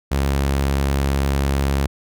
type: tone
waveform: sawtooth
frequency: 69 Hz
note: C#2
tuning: 7 cents flat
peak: -13 dBFS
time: 0.11-1.87 s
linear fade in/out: 10 ms
effects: none